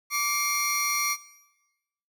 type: tone cluster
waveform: 30% pulse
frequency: 1163 / 2140 / 5720 Hz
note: D6 / C7 / F8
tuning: -17 / +38 / +41 cents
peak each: -26 dBFS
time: 0.1-1.17 s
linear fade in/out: 50 ms
effects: noise-tail reverb RT60 1.0 s tail -18 dB re dry